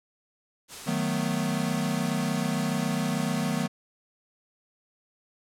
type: noise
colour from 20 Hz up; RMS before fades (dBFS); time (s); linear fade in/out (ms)
white; -40; 0.68-3.67; 50
type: chord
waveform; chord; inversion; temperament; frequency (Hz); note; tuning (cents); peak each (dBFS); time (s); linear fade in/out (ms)
square; B dominant seventh; first; equal; 155.56 / 185 / 220 / 246.9; D#3 / F#3 / A3 / B3; 0 / 0 / 0 / 0; -32; 0.86-3.68; 20
effects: low-pass 10000 Hz 12 dB/octave